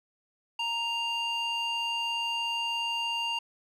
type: tone with band-pass filter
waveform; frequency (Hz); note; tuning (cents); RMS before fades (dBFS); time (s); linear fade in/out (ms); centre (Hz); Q
square; 932.3; A#5; 0; -31; 0.59-3.39; 5; 2400; 2.6
effects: none